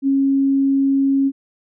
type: tone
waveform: sine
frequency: 273.3 Hz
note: C#4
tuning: 24 cents flat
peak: -13 dBFS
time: 0.02-1.32 s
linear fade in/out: 50 ms
effects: none